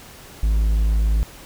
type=tone; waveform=triangle; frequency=53.6 Hz; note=A1; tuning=45 cents flat; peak=-13 dBFS; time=0.43-1.23 s; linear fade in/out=0 ms; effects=pink hiss -42 dBFS RMS until 1.45 s